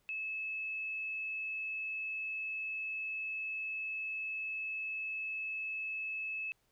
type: tone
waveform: sine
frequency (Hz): 2600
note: E7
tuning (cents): -24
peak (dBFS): -36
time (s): 0.09-6.52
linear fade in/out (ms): 0
effects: pink hiss -75 dBFS RMS until 6.71 s